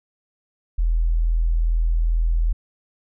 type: tone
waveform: sine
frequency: 41.2 Hz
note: E1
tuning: in tune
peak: -16 dBFS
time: 0.78-2.53 s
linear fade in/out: 10 ms
effects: none